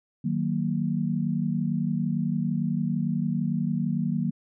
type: chord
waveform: sine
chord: D# minor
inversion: none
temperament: just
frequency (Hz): 155.56 / 186.68 / 233.3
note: D#3 / F#3 / A#3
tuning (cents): 0 / +16 / +2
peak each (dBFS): -28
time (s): 0.24-4.31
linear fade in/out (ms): 10
effects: none